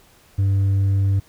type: tone with hard clipping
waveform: triangle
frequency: 98 Hz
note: G2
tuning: in tune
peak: -14 dBFS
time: 0.38-1.2 s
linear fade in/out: 10 ms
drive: 1 dB
effects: pink hiss -53 dBFS RMS until 1.28 s